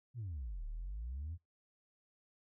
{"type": "exponential two-way sweep", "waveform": "sine", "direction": "down then up", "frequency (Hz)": [130.8, 35.54, 89], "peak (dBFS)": -38, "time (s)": [0.14, 1.38], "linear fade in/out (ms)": 50, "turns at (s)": 0.66, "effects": ["noise-tail reverb RT60 0.2 s tail -26 dB re dry", "tanh soft clip ceiling -37 dBFS"]}